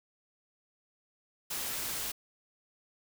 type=noise; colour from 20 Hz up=white; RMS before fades=-36 dBFS; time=1.5-2.12 s; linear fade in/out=10 ms; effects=none